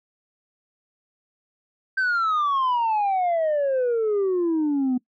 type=exponential sweep; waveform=sine; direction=down; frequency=1568 to 246.9 Hz; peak=-17 dBFS; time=1.97-4.98 s; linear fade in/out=10 ms; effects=noise-tail reverb RT60 0.1 s tail -22 dB re dry + tanh soft clip ceiling -18 dBFS